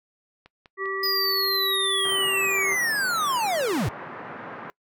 click train, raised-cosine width 0.3 ms, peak -31 dBFS, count 6, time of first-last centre 0.46-1.452 s, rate 5.04 Hz
harmonic tone, 387.6 Hz, G4, 20 cents flat, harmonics 1 / 3 / 5, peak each -30 / -31 / -31 dBFS, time 0.77-2.77 s, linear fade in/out 50 ms
square linear sweep, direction down, 4997 to 80.1 Hz, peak -23 dBFS, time 1.03-3.89 s, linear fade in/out 5 ms
white band-pass noise, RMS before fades -38 dBFS, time 2.05-4.7 s, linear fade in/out 0 ms, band 130 to 1600 Hz, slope 24 dB/octave
effects noise-tail reverb RT60 0.1 s tail -22 dB re dry

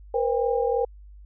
sine tone cluster, 472.1 / 515 / 803 Hz, A#4 / C5 / G5, +22 / -28 / +41 cents, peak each -23 / -26 / -28 dBFS, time 0.14-0.85 s, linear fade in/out 5 ms, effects added 50 Hz sine -43 dBFS peak until 1.25 s

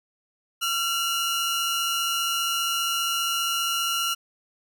sawtooth tone pair together, 1365 / 2885 Hz, F6 / F#7, -40 / -44 cents, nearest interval octave + minor second, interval 1296 cents, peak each -23 dBFS, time 0.61-4.15 s, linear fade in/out 20 ms, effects none

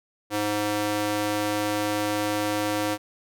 square tone with high-pass filter, 104.5 Hz, G#2, 11 cents sharp, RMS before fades -26 dBFS, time 0.3-2.98 s, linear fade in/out 50 ms, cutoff 350 Hz, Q 1, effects none

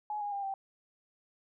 sine tone with pitch steps, 842 / 820.9 / 800.3 / 780.2 Hz, G#5 / G#5 / G5 / G5, +24 / -20 / +36 / -8 cents, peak -33 dBFS, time 0.1-0.54 s, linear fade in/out 2 ms, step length 110 ms, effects none

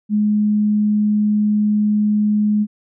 sine tone, 210 Hz, G#3, 19 cents sharp, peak -13 dBFS, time 0.09-2.67 s, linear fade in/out 50 ms, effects none

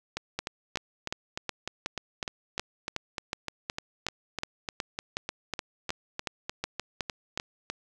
two click trains, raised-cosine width 0.2 ms, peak -13 / -15 dBFS, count 20 / 26, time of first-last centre 0.39-7.375 / 0.17-7.7 s, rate 2.72 / 3.32 Hz, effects none

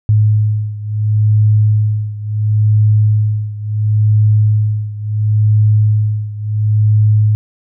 sine beating tone pair, 106.3 / 107.02 Hz, G#2 / A2, +41 / -48 cents, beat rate 0.72 Hz, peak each -11 / -14 dBFS, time 0.09-7.35 s, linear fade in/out 0 ms, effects none

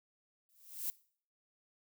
violet noise with exponential growth, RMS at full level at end -34 dBFS, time 0.49-0.9 s, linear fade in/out 1 ms, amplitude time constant 88 ms, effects noise-tail reverb RT60 0.5 s tail -21 dB re dry

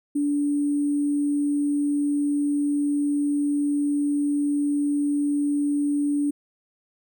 sine tone with sample-and-hold, 289.4 Hz, D4, 25 cents flat, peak -20 dBFS, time 0.15-6.31 s, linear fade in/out 10 ms, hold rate 8820 Hz, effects none

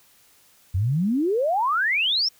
sine exponential sweep, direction up, 85.4 to 5620 Hz, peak -19 dBFS, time 0.74-2.29 s, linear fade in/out 10 ms, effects white hiss -57 dBFS RMS until 2.39 s

